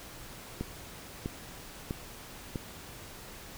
click train, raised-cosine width 3 ms, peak -20 dBFS, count 4, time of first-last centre 0.61-2.558 s, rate 1.54 Hz, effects pink hiss -47 dBFS RMS until 3.57 s

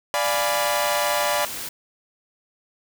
sawtooth chord, D diminished seventh, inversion none, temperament equal, 587.3 / 698.5 / 830.6 / 987.8 Hz, D5 / F5 / Ab5 / Cb6, 0 / 0 / 0 / 0 cents, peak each -20 / -24 / -24 / -23 dBFS, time 0.14-1.45 s, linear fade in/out 0 ms
white noise, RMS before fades -32 dBFS, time 0.24-1.69 s, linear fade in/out 5 ms
effects none

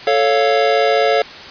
square chord, A augmented, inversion none, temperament equal, 440 / 554.4 / 698.5 Hz, A4 / C#5 / E#5, 0 / 0 / 0 cents, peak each -17 dBFS, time 0.07-1.22 s, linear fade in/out 2 ms, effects white hiss -33 dBFS RMS until 1.5 s + resampled to 11025 Hz

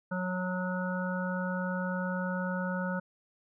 harmonic tone, 182.9 Hz, F#3, 20 cents flat, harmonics 1 / 3 / 5 / 7 / 8, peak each -32 / -37 / -41 / -42 / -38 dBFS, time 0.11-3 s, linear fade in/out 10 ms, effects none

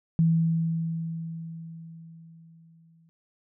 sine tone with exponential decay, 164.2 Hz, E3, 6 cents flat, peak -17 dBFS, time 0.19-3.09 s, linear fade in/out 0 ms, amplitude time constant 630 ms, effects none

